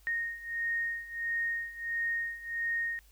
sine beating tone pair, 1855 / 1856.5 Hz, A#6 / A#6, -9 / -8 cents, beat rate 1.5 Hz, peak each -36 / -33 dBFS, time 0.07-2.99 s, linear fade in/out 0 ms, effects added 50 Hz sine -58 dBFS peak until 3.11 s + white hiss -65 dBFS RMS until 3.11 s

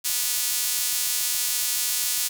sawtooth tone with high-pass filter, 244.8 Hz, B3, 15 cents flat, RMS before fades -25 dBFS, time 0.04-2.29 s, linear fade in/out 20 ms, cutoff 6400 Hz, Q 0.59, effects none

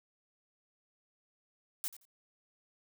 blue noise with echo, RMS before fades -36 dBFS, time 1.84-1.88 s, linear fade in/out 0 ms, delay 86 ms, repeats 2, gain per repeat -15 dB, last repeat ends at 2.052 s, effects none

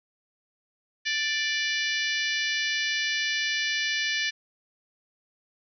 harmonic tone, 587.3 Hz, D5, in tune, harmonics 3 / 4 / 5 / 6 / 7 / 8 / 9 / 10, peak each -29 / -31 / -33 / -35 / -36 / -37 / -38 / -39 dBFS, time 1.05-4.31 s, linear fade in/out 20 ms, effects none

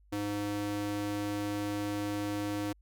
square tone with high-pass filter, 102.8 Hz, G#2, 17 cents flat, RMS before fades -34 dBFS, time 0.12-2.73 s, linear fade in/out 10 ms, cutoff 220 Hz, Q 3.9, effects added 50 Hz sine -59 dBFS peak until 2.81 s

